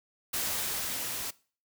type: noise with level ramp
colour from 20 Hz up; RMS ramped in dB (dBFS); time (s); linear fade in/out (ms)
white; -31 to -36; 0.33-1.31; 10
effects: noise-tail reverb RT60 0.4 s tail -21 dB re dry